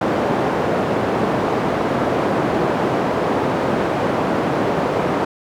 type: band-pass noise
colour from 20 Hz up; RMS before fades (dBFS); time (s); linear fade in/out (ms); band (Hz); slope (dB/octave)
white; -19; 0.01-5.25; 5; 140 to 690; 12
effects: none